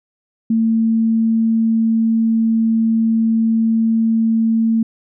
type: tone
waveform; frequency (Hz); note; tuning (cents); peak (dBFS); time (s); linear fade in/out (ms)
sine; 225.1; A3; +40; -12; 0.5-4.83; 5
effects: none